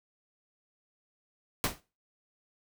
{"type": "noise with exponential decay", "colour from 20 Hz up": "pink", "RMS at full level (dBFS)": -24, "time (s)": [1.64, 1.8], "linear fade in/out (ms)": 0, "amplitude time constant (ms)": 33, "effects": ["noise-tail reverb RT60 0.3 s tail -18 dB re dry"]}